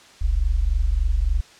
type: tone pair together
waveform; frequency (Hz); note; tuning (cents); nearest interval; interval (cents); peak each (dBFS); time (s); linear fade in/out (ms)
sine; 40.51 / 64; E1 / C2; -29 / -38; minor sixth; 791; -19 / -21; 0.21-1.41; 10
effects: white hiss -48 dBFS RMS until 1.59 s + low-pass 6000 Hz 12 dB/octave